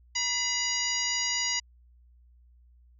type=harmonic tone with a mistuned harmonic; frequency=964 Hz; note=B5; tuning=42 cents flat; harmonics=1 / 2 / 3 / 4 / 5 / 6 / 7; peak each=-40 / -33 / -35 / -40 / -31 / -35 / -33 dBFS; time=0.15-1.6 s; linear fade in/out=10 ms; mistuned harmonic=2; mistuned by=+79 cents; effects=added 60 Hz sine -55 dBFS peak until 2.99 s